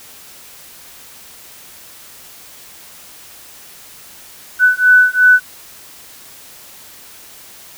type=beating tone pair; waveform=sine; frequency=1494 / 1496.8 Hz; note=F#6 / F#6; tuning=+16 / +20 cents; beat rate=2.8 Hz; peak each=-10 dBFS; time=4.59-5.4 s; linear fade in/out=50 ms; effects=white hiss -39 dBFS RMS until 7.77 s